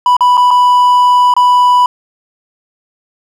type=tone with dropouts; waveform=triangle; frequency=987.8 Hz; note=B5; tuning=in tune; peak=-3 dBFS; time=0.06-1.86 s; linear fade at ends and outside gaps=2 ms; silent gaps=0.167-0.207 / 0.371-0.376 / 0.507-0.511 / 1.339-1.365 s; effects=none